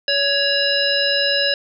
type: harmonic tone with a mistuned harmonic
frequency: 565 Hz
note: C#5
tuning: 33 cents sharp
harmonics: 1 / 3 / 5 / 7 / 9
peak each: -22 / -22 / -22 / -22 / -22 dBFS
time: 0.08-1.54 s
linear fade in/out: 2 ms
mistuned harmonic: 3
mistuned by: -30 cents
effects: none